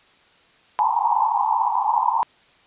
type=band-pass noise; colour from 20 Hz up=white; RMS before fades=-20 dBFS; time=0.79-2.23 s; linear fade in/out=0 ms; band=820 to 1000 Hz; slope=96 dB/octave; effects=white hiss -55 dBFS RMS until 2.66 s + resampled to 8000 Hz